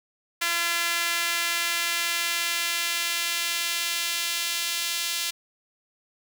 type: tone with high-pass filter sweep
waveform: sawtooth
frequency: 340.7 Hz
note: F4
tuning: 43 cents flat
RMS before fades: -27 dBFS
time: 0.41-5.31 s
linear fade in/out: 10 ms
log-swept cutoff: 1800 to 3300 Hz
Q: 1.1
effects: none